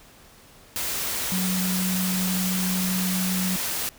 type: tone in noise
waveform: sine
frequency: 185 Hz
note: F#3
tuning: in tune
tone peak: -24 dBFS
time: 1.32-3.56 s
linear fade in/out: 0 ms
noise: white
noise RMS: -28 dBFS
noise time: 0.76-3.89 s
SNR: +1 dB
effects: pink hiss -51 dBFS RMS until 3.98 s